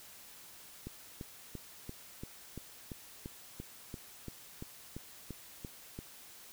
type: click train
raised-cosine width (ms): 3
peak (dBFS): -29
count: 16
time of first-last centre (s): 0.87-5.989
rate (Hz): 2.93
effects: white hiss -54 dBFS RMS until 6.52 s